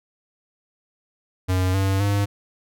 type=tone with pitch steps; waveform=square; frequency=92.5 / 96.71 / 101.11 Hz; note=F#2 / G2 / G#2; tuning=0 / -23 / -46 cents; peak=-19 dBFS; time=1.48-2.26 s; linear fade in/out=20 ms; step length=260 ms; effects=none